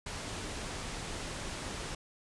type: low-pass noise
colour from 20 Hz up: pink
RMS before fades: -40 dBFS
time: 0.06-1.95 s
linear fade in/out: 5 ms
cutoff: 9700 Hz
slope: 24 dB/octave
effects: resampled to 24000 Hz